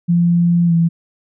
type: tone with pitch glide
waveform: sine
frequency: 172.2 to 167.2 Hz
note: F3 to E3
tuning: -24 to +25 cents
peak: -10 dBFS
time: 0.08-0.89 s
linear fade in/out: 20 ms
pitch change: -51 cents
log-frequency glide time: 0.66-0.73 s
effects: none